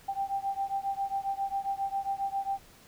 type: beating tone pair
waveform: sine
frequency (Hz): 784 / 791.4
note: G5 / G5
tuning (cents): 0 / +16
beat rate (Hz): 7.4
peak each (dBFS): -32 / -33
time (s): 0.08-2.59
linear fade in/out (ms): 10
effects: pink hiss -56 dBFS RMS until 2.87 s